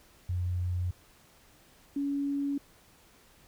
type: tone pair in turn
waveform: sine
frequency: 89.4 / 281.8 Hz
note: F2 / C#4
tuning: +41 / +29 cents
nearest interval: octave + minor sixth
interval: 1988 cents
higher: second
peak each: -28 dBFS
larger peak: neither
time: 0.29-0.91 / 1.96-2.58 s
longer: neither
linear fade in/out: 5 ms
effects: pink hiss -60 dBFS RMS until 3.47 s